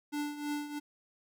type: tone with tremolo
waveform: square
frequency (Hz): 293.7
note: D4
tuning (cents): 0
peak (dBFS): -32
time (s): 0.12-0.8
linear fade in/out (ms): 20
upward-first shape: triangle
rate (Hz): 3.1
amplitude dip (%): 75
effects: none